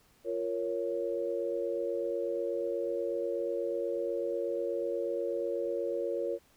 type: chord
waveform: sine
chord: Bb minor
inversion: second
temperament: equal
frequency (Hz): 349.2 / 466.2 / 554.4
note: F4 / Bb4 / Db5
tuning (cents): 0 / 0 / 0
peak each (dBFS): -36 / -34 / -34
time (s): 0.24-6.39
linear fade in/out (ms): 50
effects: pink hiss -65 dBFS RMS until 6.56 s